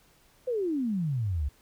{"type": "exponential sweep", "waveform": "sine", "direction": "down", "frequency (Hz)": [523.3, 65.41], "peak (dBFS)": -26, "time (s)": [0.47, 1.49], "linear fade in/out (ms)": 10, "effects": ["pink hiss -62 dBFS RMS until 1.61 s"]}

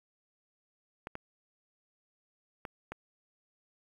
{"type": "clicks", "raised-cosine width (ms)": 0.5, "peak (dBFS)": -24, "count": 4, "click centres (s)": [1.071, 1.154, 2.652, 2.92], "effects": ["9-bit"]}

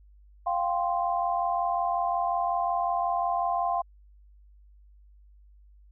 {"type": "chord", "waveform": "sine", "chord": "F suspended second", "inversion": "none", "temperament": "equal", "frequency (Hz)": [698.5, 784, 1046.5], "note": ["F5", "G5", "C6"], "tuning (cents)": [0, 0, 0], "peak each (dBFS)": [-27, -30, -30], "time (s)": [0.46, 3.82], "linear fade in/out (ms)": 10, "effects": ["added 50 Hz sine -52 dBFS peak until 5.91 s"]}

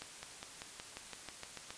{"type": "accelerating click train", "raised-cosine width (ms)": 0.2, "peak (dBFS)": -26, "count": 11, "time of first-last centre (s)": [0.02, 1.705], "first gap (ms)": 210, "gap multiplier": 0.95, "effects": ["white hiss -51 dBFS RMS until 1.77 s", "resampled to 22050 Hz"]}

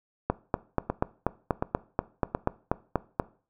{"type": "two click trains", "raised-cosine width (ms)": 1, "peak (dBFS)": [-9, -12], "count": [13, 3], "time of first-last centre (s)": [[0.3, 3.199], [0.9, 2.349]], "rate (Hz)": [4.14, 1.38], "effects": ["noise-tail reverb RT60 0.4 s tail -19 dB re dry"]}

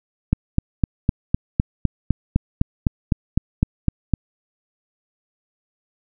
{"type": "click train", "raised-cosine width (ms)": 5, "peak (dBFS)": -3, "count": 16, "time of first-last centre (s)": [0.33, 4.137], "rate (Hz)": 3.94, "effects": []}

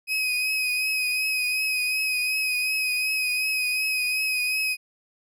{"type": "tone with vibrato", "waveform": "35% pulse", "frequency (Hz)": 2521, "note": "D#7", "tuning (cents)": 22, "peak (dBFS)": -21, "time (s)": [0.07, 4.77], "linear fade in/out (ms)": 50, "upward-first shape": "triangle", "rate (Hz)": 2.7, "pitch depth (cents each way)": 34, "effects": []}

